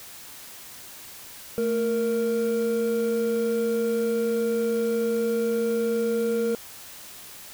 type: tone pair together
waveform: triangle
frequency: 222.4 / 465.8 Hz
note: A3 / A#4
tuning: +19 / -1 cents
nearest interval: octave + minor second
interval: 1280 cents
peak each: -26 / -21 dBFS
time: 1.58-6.55 s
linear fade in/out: 0 ms
effects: white hiss -43 dBFS RMS until 7.53 s